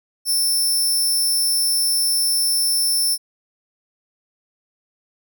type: tone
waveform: 15% pulse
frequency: 5360 Hz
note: E8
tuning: 28 cents sharp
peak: -11 dBFS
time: 0.25-3.18 s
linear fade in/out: 50 ms
effects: none